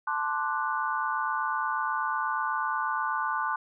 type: chord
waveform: sine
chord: D dominant seventh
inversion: second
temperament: equal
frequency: 880 / 1046.5 / 1174.7 / 1480 Hz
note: A5 / C6 / D6 / F#6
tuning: 0 / 0 / 0 / 0 cents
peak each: -32 dBFS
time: 0.07-3.56 s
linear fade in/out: 5 ms
effects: none